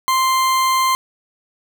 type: tone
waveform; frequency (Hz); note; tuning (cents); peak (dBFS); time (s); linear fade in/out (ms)
40% pulse; 1046.5; C6; 0; -13; 0.08-0.95; 0
effects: none